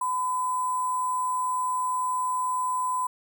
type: tone with sample-and-hold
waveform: sine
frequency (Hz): 1011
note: B5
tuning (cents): +40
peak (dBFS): -24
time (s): 0.01-3.07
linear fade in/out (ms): 5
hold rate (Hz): 8820
effects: none